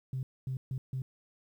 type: tone bursts at uneven times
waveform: sine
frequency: 130.81 Hz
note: C3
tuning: in tune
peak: -31 dBFS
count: 4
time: 0.13-0.23 / 0.47-0.57 / 0.71-0.78 / 0.93-1.02 s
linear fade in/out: 2 ms
effects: tanh soft clip ceiling -28 dBFS + 11-bit